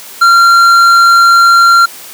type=tone with tanh clipping; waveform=sine; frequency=1378 Hz; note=F6; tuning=24 cents flat; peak=-4 dBFS; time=0.21-1.86 s; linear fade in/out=10 ms; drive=10 dB; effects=white hiss -30 dBFS RMS until 2.13 s + high-pass 200 Hz 12 dB/octave